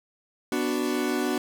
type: chord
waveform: 40% pulse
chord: B minor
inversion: none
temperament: equal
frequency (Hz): 246.9 / 293.7 / 370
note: B3 / D4 / F#4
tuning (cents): 0 / 0 / 0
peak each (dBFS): -28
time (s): 0.52-1.38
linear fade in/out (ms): 2
effects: none